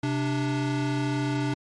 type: tone pair together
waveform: square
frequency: 130.7 / 293.7 Hz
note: C3 / D4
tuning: -1 / 0 cents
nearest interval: octave + major second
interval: 1401 cents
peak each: -28 / -28 dBFS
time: 0.03-1.54 s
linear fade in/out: 5 ms
effects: low-pass 6000 Hz 12 dB/octave + MP3 48 kbps